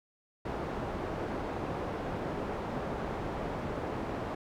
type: low-pass noise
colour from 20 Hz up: white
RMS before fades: -36 dBFS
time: 0.45-4.35 s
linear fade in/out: 5 ms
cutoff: 700 Hz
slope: 12 dB/octave
effects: none